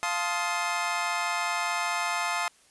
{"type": "chord", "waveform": "25% pulse", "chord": "F dominant seventh", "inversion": "none", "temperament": "just", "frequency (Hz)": [698.5, 873.1, 1047.7, 1257.2], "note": ["F5", "A5", "C6", "Eb6"], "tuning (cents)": [0, -14, 2, 18], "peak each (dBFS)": -29, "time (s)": [0.03, 2.48], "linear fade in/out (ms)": 0, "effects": ["white hiss -60 dBFS RMS until 2.7 s", "resampled to 24000 Hz"]}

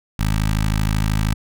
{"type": "tone with notch filter", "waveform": "15% pulse", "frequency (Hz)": 52.9, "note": "G#1", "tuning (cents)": 33, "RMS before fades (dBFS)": -19, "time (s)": [0.19, 1.34], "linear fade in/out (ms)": 5, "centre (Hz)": 490, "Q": 0.73, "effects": []}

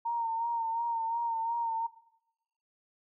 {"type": "tone with vibrato", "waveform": "sine", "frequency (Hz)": 921, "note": "A#5", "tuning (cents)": -21, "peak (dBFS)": -29, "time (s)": [0.05, 1.87], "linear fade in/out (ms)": 10, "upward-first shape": "sine", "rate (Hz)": 2.8, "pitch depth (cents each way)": 38, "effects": ["noise-tail reverb RT60 0.9 s tail -20 dB re dry"]}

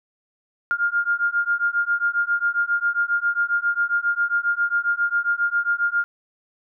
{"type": "beating tone pair", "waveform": "sine", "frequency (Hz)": [1405, 1412.4], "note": ["F6", "F6"], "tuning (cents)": [10, 19], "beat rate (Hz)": 7.4, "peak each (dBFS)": -22, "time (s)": [0.71, 6.04], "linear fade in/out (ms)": 0, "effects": []}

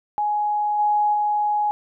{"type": "tone with level steps", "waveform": "sine", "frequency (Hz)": 836, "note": "G#5", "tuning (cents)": 11, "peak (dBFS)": [-19, -16, -18], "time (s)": [0.18, 1.71], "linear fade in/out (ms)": 0, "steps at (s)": [0.78, 1.13], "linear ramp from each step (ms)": 20, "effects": []}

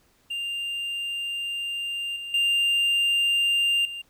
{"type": "tone with level steps", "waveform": "triangle", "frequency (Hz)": 2794, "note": "F7", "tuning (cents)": 0, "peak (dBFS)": [-26, -31, -18, -31], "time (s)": [0.3, 4.02], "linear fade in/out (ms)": 10, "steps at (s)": [2.16, 2.34, 3.85], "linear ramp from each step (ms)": 2, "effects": ["pink hiss -63 dBFS RMS until 4.09 s"]}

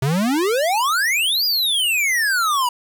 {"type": "exponential two-way sweep", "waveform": "square", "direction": "up then down", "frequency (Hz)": [127.1, 4978, 950], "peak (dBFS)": -17, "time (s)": [0.02, 2.69], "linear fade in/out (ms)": 5, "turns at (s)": 1.45, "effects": ["8-bit"]}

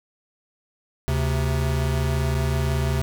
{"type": "tone pair together", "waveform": "square", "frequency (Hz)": [74.19, 132.2], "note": ["D2", "C3"], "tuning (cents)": [18, 18], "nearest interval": "minor seventh", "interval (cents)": 1000, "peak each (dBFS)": -24, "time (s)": [1.08, 3.02], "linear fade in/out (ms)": 0, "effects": []}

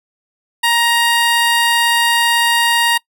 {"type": "tone", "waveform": "15% pulse", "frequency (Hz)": 938, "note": "A#5", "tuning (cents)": 11, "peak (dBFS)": -5, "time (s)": [0.63, 2.98], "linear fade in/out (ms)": 10, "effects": ["noise-tail reverb RT60 0.1 s tail -24 dB re dry"]}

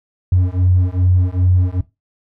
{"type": "beating tone pair", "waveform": "triangle", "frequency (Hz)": [89.8, 92.3], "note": ["F2", "F#2"], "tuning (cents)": [49, -4], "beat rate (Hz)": 2.5, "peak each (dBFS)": -11, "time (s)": [0.32, 1.81], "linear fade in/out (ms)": 5, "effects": ["noise-tail reverb RT60 0.2 s tail -17 dB re dry", "tanh soft clip ceiling -7 dBFS"]}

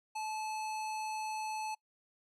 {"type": "tone", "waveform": "square", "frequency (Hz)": 866, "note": "A5", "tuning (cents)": -28, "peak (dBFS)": -37, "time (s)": [0.15, 1.75], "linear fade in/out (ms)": 10, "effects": ["noise-tail reverb RT60 0.1 s tail -25 dB re dry", "resampled to 24000 Hz"]}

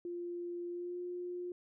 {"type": "tone with pitch glide", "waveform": "sine", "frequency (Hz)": [348.5, 355.4], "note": ["F4", "F4"], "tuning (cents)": [-4, 30], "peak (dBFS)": -38, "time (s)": [0.05, 1.52], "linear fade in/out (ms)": 2, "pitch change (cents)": 34, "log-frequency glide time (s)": [0.69, 0.99], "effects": []}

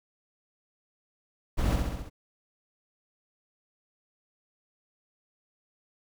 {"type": "noise with echo", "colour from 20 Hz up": "brown", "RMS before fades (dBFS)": -26, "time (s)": [1.57, 1.77], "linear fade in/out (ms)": 20, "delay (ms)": 66, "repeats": 5, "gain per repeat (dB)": -3, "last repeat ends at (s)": 2.1, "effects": []}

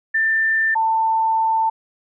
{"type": "tone pair in turn", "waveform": "sine", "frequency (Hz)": [1784, 892], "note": ["A6", "A5"], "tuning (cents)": [23, 23], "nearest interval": "octave", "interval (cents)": 1200, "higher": "first", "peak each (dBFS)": [-15, -15], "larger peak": "neither", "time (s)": [[0.14, 0.75], [0.75, 1.7]], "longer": "second", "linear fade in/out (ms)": 10, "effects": []}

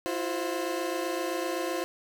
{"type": "tone cluster", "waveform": "30% pulse", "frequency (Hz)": [330.9, 358.7, 523], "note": ["E4", "F4", "C5"], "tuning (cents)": [7, 46, -1], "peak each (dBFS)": -31, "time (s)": [0.06, 1.84], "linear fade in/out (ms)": 0, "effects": []}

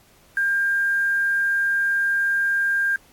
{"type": "tone with quantisation", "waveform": "sine", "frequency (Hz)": 1600, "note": "G6", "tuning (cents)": 35, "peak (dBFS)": -18, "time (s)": [0.37, 2.96], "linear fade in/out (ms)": 2, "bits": 7, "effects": ["pink hiss -55 dBFS RMS until 3.12 s", "AAC 64 kbps"]}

